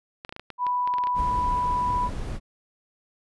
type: clicks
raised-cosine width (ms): 0.3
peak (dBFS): -21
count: 12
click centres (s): 0.249 / 0.293 / 0.325 / 0.364 / 0.396 / 0.503 / 0.667 / 0.875 / 0.939 / 0.984 / 1.038 / 1.071
type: tone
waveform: sine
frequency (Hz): 987.8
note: B5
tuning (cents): 0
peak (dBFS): -22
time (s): 0.58-2.1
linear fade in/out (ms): 50
type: noise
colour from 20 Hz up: brown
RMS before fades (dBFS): -31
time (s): 1.14-2.4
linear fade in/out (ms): 50
effects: resampled to 24000 Hz